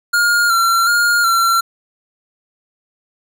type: tone with pitch steps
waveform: square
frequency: 1419 / 1364 / 1417 / 1361 Hz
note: F6 / F6 / F6 / F6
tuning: +27 / -41 / +25 / -45 cents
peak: -12 dBFS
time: 0.13-1.61 s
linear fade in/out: 10 ms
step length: 370 ms
effects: none